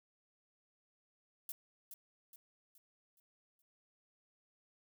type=noise with echo; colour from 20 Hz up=violet; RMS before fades=-43 dBFS; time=1.49-1.52 s; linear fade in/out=2 ms; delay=420 ms; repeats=5; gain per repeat=-7 dB; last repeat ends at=3.62 s; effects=none